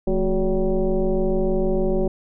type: tone with frequency modulation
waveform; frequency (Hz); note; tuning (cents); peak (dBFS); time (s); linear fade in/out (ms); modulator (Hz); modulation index
sine; 173.7; F3; -9; -17; 0.07-2.08; 5; 197; 1.9
effects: none